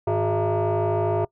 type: tone with frequency modulation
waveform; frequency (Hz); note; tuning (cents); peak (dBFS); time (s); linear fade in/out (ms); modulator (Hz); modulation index
sine; 155.8; D#3; +3; -18; 0.07-1.25; 5; 259; 2.7
effects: noise-tail reverb RT60 0.1 s tail -23 dB re dry + tanh soft clip ceiling -17 dBFS